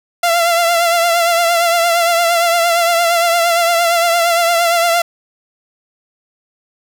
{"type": "tone with vibrato", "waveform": "sawtooth", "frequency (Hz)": 682, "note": "F5", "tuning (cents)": -41, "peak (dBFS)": -7, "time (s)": [0.23, 5.02], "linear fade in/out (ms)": 5, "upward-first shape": "triangle", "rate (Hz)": 8.7, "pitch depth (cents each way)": 52, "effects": []}